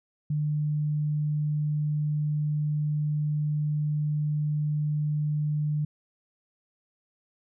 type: tone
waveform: sine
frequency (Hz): 150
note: D3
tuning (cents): +37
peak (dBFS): -24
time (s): 0.3-5.85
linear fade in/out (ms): 5
effects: none